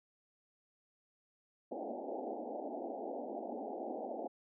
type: band-pass noise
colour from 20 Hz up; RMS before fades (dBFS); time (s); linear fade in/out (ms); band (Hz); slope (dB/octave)
white; -42; 1.71-4.28; 10; 220 to 820; 96
effects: none